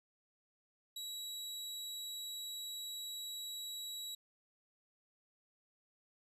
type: tone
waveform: sawtooth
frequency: 3890 Hz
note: B7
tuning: 27 cents flat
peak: -39 dBFS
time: 0.96-4.15 s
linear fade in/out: 5 ms
effects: resampled to 32000 Hz